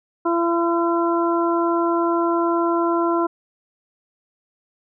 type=harmonic tone; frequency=338.9 Hz; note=E4; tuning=48 cents sharp; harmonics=1 / 2 / 3 / 4; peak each=-19 / -25 / -23 / -27 dBFS; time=0.25-3.27 s; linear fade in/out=10 ms; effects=none